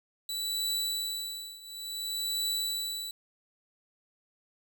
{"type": "tone with tremolo", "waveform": "sawtooth", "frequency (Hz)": 3951, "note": "B7", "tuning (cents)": 0, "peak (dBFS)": -25, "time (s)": [0.29, 3.11], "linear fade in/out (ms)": 2, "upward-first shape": "triangle", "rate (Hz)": 0.57, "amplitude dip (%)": 90, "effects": []}